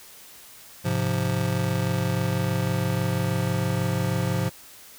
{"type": "chord", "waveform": "square", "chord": "F minor", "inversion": "first", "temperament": "just", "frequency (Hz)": [104.77, 130.96, 174.61], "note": ["Ab2", "C3", "F3"], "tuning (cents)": [16, 2, 0], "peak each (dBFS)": -28, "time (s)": [0.84, 4.5], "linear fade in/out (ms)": 20, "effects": ["white hiss -47 dBFS RMS until 4.98 s"]}